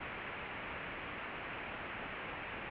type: low-pass noise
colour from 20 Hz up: white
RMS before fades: -44 dBFS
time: 0-2.7 s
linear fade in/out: 10 ms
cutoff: 2700 Hz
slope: 48 dB/octave
effects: none